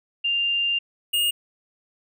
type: tone pair in turn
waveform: sine / square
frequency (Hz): 2794 / 2843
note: F7 / F7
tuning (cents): 0 / +30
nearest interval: unison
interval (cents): 30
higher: second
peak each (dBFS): -20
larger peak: neither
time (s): 0.24-0.79 / 1.13-1.31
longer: first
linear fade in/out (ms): 10
effects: none